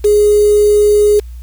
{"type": "tone with quantisation", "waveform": "sine", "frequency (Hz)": 416, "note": "G#4", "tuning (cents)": 3, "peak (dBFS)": -6, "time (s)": [0.04, 1.2], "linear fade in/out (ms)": 10, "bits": 4, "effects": ["added 60 Hz sine -26 dBFS peak until 1.42 s", "white hiss -51 dBFS RMS until 1.42 s"]}